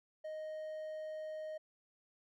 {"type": "tone", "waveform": "triangle", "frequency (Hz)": 622.3, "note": "D#5", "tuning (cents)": 0, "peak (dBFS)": -39, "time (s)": [0.24, 1.58], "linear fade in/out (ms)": 10, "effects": []}